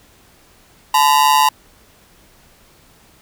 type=ring-modulated tone; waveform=45% pulse; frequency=942 Hz; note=A#5; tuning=18 cents sharp; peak=-7 dBFS; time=0.94-1.49 s; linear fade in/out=5 ms; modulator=72 Hz; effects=pink hiss -50 dBFS RMS until 3.21 s